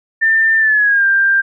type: tone with pitch glide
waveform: sine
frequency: 1792 to 1587.3 Hz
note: A6 to G6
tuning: +31 to +21 cents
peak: -9 dBFS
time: 0.21-1.42 s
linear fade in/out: 20 ms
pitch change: -210 cents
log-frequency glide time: 0.58-1.05 s
effects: none